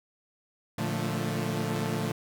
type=chord; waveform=sawtooth; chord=Bb major seventh; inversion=none; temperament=equal with one note detuned; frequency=114.54 / 146.83 / 174.61 / 220 Hz; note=Bb2 / D3 / F3 / A3; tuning=-30 / 0 / 0 / 0 cents; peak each=-30 dBFS; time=0.78-2.12 s; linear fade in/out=5 ms; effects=none